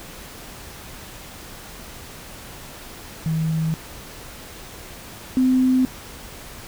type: tone pair in turn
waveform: sine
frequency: 160 / 257.2 Hz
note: D#3 / C4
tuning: +49 / -30 cents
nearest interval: minor sixth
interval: 821 cents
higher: second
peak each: -19 / -14 dBFS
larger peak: second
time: 3.26-3.74 / 5.37-5.85 s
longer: neither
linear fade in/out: 0 ms
effects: pink hiss -39 dBFS RMS until 6.67 s